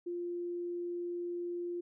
sine tone, 349.1 Hz, F4, 1 cent flat, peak -35 dBFS, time 0.06-1.81 s, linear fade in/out 10 ms, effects none

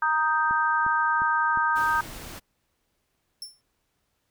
sine chord, Eb major, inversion second, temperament equal, 932.3 / 1244.5 / 1568 Hz, Bb5 / Eb6 / G6, 0 / 0 / 0 cents, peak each -25 dBFS, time 0.02-2.01 s, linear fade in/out 5 ms
click train, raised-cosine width 3 ms, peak -27 dBFS, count 4, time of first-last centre 0.51-1.574 s, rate 2.82 Hz
pink noise, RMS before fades -40 dBFS, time 1.75-2.4 s, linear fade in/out 20 ms
sawtooth tone with exponential decay, 5390 Hz, E8, 38 cents sharp, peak -29 dBFS, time 3.42-3.61 s, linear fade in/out 1 ms, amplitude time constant 41 ms
effects pink hiss -74 dBFS RMS until 4.3 s

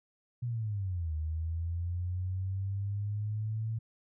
sine linear two-way sweep, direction down then up, 123.47 to 77.1 to 112.7 Hz, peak -31 dBFS, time 0.42-3.79 s, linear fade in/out 10 ms, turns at 1.14 s, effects none

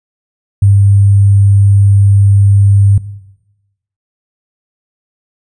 sine tone with sample-and-hold, 99.7 Hz, G2, 30 cents sharp, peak -3 dBFS, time 0.62-2.98 s, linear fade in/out 5 ms, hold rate 8820 Hz, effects noise-tail reverb RT60 1.0 s tail -18 dB re dry + resampled to 22050 Hz

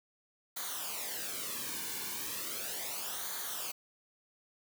white noise with flanger, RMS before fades -39 dBFS, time 0.56-3.72 s, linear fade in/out 10 ms, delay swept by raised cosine 0.37 to 1.57 ms, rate 0.36 Hz, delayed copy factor -0.7, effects none

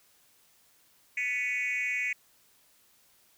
sine tone with frequency modulation, 2231 Hz, C#7, 11 cents sharp, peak -26 dBFS, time 1.17-2.13 s, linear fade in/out 5 ms, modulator 250 Hz, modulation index 1.1, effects tanh soft clip ceiling -26 dBFS + white hiss -64 dBFS RMS until 3.37 s

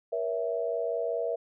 sine chord, A# diminished, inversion none, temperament equal with one note detuned, 474.3 / 554.4 / 659.3 Hz, A#4 / C#5 / E5, +30 / 0 / 0 cents, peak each -31 / -35 / -31 dBFS, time 0.12-1.36 s, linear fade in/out 10 ms, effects none

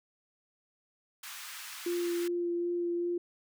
pink high-pass noise, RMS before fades -44 dBFS, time 1.23-2.28 s, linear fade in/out 5 ms, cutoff 1200 Hz, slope 24 dB/octave
sine tone with vibrato, 347 Hz, F4, 11 cents flat, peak -29 dBFS, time 1.86-3.18 s, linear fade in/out 5 ms, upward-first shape sine, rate 2.6 Hz, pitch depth 11 cents each way
effects none

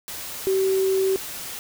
sine tone in noise, 382.8 Hz, G4, 41 cents flat, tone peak -18 dBFS, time 0.47-1.16 s, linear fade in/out 0 ms, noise white, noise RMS -34 dBFS, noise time 0.08-1.59 s, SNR +13 dB, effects none

